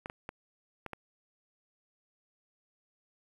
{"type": "clicks", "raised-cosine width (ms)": 0.5, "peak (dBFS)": -24, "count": 5, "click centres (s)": [0.059, 0.099, 0.291, 0.863, 0.933], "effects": ["9-bit"]}